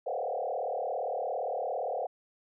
sine tone with frequency modulation, 622.3 Hz, D#5, in tune, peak -30 dBFS, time 0.06-2.07 s, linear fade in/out 10 ms, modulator 37.5 Hz, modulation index 3.9, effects none

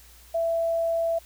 sine tone, 665 Hz, E5, 15 cents sharp, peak -22 dBFS, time 0.34-1.19 s, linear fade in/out 10 ms, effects added 60 Hz sine -52 dBFS peak until 1.25 s + white hiss -53 dBFS RMS until 1.25 s

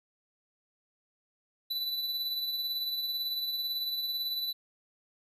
square tone with tremolo, 3978 Hz, B7, 12 cents sharp, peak -30 dBFS, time 1.7-4.53 s, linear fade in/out 10 ms, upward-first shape sine, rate 18 Hz, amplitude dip 40%, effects resampled to 32000 Hz

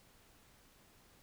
silence, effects pink hiss -65 dBFS RMS until 1.22 s

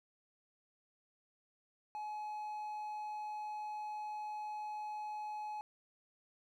triangle tone, 847 Hz, G#5, 34 cents sharp, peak -38 dBFS, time 1.95-5.61 s, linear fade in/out 0 ms, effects 13-bit

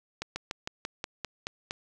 slowing click train, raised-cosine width 0.2 ms, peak -16 dBFS, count 9, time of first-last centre 0.22-1.709 s, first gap 140 ms, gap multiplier 1.08, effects none

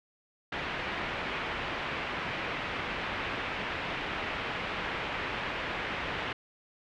white low-pass noise, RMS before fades -35 dBFS, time 0.52-6.33 s, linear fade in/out 5 ms, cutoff 2700 Hz, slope 24 dB/octave, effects none

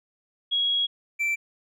sine / triangle tone pair in turn, 3314 / 2338 Hz, G#7 / D7, -4 / -8 cents, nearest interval tritone, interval 604 cents, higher first, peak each -21 dBFS, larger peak neither, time 0.51-0.87 / 1.19-1.36 s, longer first, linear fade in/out 20 ms, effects none

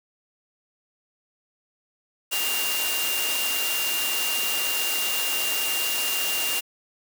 sine tone in noise, 2794 Hz, F7, in tune, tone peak -27 dBFS, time 2.31-6.61 s, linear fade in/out 20 ms, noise white, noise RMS -27 dBFS, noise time 2.31-6.61 s, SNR -3 dB, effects high-pass 300 Hz 12 dB/octave

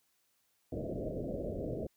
white low-pass noise, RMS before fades -38 dBFS, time 0.72-1.87 s, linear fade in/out 5 ms, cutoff 640 Hz, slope 96 dB/octave, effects white hiss -75 dBFS RMS until 1.96 s

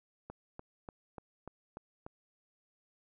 click train, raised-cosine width 1 ms, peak -30 dBFS, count 7, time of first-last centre 0.3-2.065 s, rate 3.4 Hz, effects none

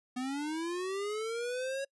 square linear sweep, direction up, 246.9 to 554.4 Hz, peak -34 dBFS, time 0.16-1.85 s, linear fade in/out 10 ms, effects noise-tail reverb RT60 0.1 s tail -26 dB re dry + resampled to 24000 Hz

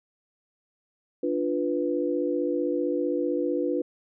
sine chord, B diminished, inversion first, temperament equal, 293.7 / 349.2 / 493.9 Hz, D4 / F4 / B4, 0 / 0 / 0 cents, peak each -28 dBFS, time 1.23-3.82 s, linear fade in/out 5 ms, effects none

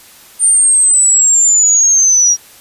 sine linear sweep, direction down, 9000 to 5680 Hz, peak -6 dBFS, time 0.39-2.37 s, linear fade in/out 50 ms, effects white hiss -40 dBFS RMS until 2.6 s + resampled to 32000 Hz

